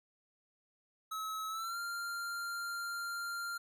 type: tone with pitch glide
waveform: square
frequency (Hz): 1290 to 1390.6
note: E6 to F6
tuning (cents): -38 to -8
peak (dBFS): -38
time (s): 1.11-3.58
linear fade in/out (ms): 10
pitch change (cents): +130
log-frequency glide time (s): 1.49-1.78
effects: none